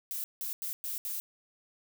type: noise bursts at uneven times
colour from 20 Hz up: violet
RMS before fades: -36 dBFS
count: 5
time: 0.11-0.24 / 0.41-0.53 / 0.62-0.73 / 0.84-0.98 / 1.05-1.2 s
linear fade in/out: 0 ms
effects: none